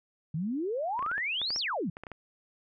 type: exponential two-way sweep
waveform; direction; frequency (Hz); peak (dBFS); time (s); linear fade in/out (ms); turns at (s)
sine; up then down; 146.83 to 5700 to 146.83; -29; 0.34-1.9; 5; 1.58
type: clicks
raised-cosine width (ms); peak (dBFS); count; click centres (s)
0.5; -26; 12; 0.992 / 1.026 / 1.063 / 1.115 / 1.18 / 1.416 / 1.505 / 1.561 / 1.969 / 2.036 / 2.068 / 2.117
effects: none